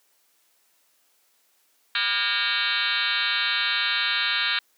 sine tone with frequency modulation, 2710 Hz, E7, 47 cents sharp, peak -21 dBFS, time 1.95-4.59 s, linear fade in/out 2 ms, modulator 216 Hz, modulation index 6.5, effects white hiss -65 dBFS RMS until 4.77 s + high-pass 300 Hz 12 dB/octave

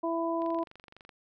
harmonic tone, 332.4 Hz, E4, 15 cents sharp, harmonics 1 / 2 / 3, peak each -31 / -32 / -34 dBFS, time 0.03-0.64 s, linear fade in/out 10 ms
click train, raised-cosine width 0.3 ms, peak -34 dBFS, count 17, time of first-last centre 0.42-1.092 s, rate 23.8 Hz
effects none

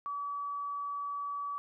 sine tone, 1144 Hz, D6, 46 cents flat, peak -34 dBFS, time 0.06-1.58 s, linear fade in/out 0 ms, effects none

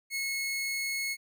sawtooth tone, 2181 Hz, C#7, 29 cents flat, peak -27 dBFS, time 0.1-1.17 s, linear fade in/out 50 ms, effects none

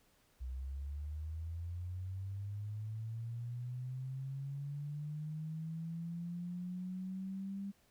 sine linear sweep, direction up, 62 to 199.3 Hz, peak -39 dBFS, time 0.4-7.72 s, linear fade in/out 20 ms, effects pink hiss -71 dBFS RMS until 7.9 s

